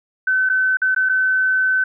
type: tone with dropouts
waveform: sine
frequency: 1522 Hz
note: F#6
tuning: 48 cents sharp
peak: -14 dBFS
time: 0.27-1.84 s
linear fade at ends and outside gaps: 5 ms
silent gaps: 0.491-0.497 / 0.771-0.817 / 0.948-0.962 / 1.09-1.094 s
effects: none